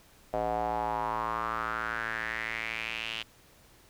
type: tone with band-pass filter sweep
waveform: square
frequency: 56.3 Hz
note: A1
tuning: 40 cents sharp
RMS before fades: -33 dBFS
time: 0.33-3.23 s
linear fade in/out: 10 ms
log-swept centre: 650 to 3000 Hz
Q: 4.7
effects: pink hiss -59 dBFS RMS until 3.89 s